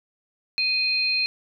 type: tone pair together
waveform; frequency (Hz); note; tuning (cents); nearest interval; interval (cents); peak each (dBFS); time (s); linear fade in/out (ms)
sine; 2489 / 4186; D#7 / C8; 0 / 0; major sixth; 900; -23; 0.58-1.26; 0
effects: none